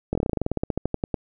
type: slowing click train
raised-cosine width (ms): 2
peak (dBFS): -10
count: 20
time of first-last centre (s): 0.13-1.142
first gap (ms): 22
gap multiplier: 1.09
effects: none